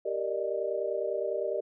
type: chord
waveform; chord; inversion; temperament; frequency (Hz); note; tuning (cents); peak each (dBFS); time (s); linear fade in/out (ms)
sine; Eb major seventh; first; equal with one note detuned; 392 / 466.2 / 587.3 / 617.2; G4 / Bb4 / D5 / Eb5; 0 / 0 / 0 / -14; -34; 0.05-1.61; 10
effects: none